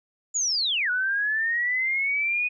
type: linear two-way sweep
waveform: sine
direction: down then up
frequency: 7040 to 1454 to 2494 Hz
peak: -22 dBFS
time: 0.34-2.49 s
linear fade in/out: 20 ms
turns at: 0.9 s
effects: none